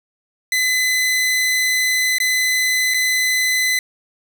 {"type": "tone with dropouts", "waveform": "sawtooth", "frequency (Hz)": 2018, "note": "B6", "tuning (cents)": 37, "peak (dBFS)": -12, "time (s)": [0.52, 3.79], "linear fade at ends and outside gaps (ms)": 2, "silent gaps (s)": [[2.184, 2.201], [2.939, 2.943]], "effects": []}